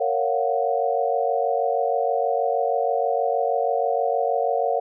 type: chord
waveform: sine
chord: Gb major seventh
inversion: first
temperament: just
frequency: 462.5 / 555 / 693.7 / 740 Hz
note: Bb4 / Db5 / F5 / Gb5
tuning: -14 / +2 / -12 / 0 cents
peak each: -25 dBFS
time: 0-4.8 s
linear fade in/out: 10 ms
effects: none